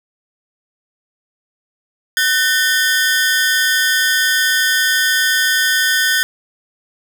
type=ring-modulated tone; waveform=sawtooth; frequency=1661.2 Hz; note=G#6; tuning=in tune; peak=-6 dBFS; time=2.17-6.23 s; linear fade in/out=0 ms; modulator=153 Hz; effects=none